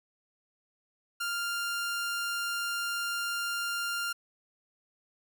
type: tone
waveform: sawtooth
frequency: 1396.9 Hz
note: F6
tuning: in tune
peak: -27 dBFS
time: 1.2-4.13 s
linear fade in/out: 10 ms
effects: none